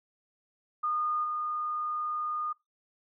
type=tone with level steps; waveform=sine; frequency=1223 Hz; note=D#6; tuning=30 cents flat; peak=-27 / -30 dBFS; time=0.83-2.53 s; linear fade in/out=10 ms; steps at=1.23 s; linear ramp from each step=20 ms; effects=noise-tail reverb RT60 0.2 s tail -22 dB re dry